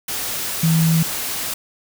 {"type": "tone in noise", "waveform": "sine", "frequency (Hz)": 162.8, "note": "E3", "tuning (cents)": -21, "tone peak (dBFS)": -13, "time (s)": [0.63, 1.03], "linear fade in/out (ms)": 5, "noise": "white", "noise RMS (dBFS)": -25, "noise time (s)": [0.08, 1.54], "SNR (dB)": 9, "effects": []}